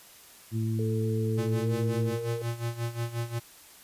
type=harmonic tone; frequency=111.5 Hz; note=A2; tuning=23 cents sharp; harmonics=1 / 2 / 3; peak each=-27 / -33 / -37 dBFS; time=0.51-2.17 s; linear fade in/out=50 ms
type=tone with pitch glide; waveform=sine; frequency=440 to 466.2 Hz; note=A4 to A#4; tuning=0 to 0 cents; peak=-32 dBFS; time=0.79-2.42 s; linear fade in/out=2 ms; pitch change=+100 cents; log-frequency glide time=1.6-1.71 s
type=tone with tremolo; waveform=square; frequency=117.4 Hz; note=A#2; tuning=13 cents sharp; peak=-28 dBFS; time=1.37-3.4 s; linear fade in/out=20 ms; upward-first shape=sine; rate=5.6 Hz; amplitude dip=80%
effects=white hiss -52 dBFS RMS until 3.83 s + resampled to 32000 Hz